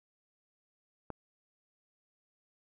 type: click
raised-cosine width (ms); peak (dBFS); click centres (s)
1; -25; 1.103
effects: none